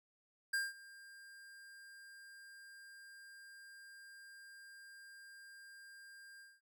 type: tone with ADSR envelope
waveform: square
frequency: 1600 Hz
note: G6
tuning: 35 cents sharp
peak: -33 dBFS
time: 0.53-6.61 s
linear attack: 9 ms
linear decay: 190 ms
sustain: -22 dB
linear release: 210 ms
effects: none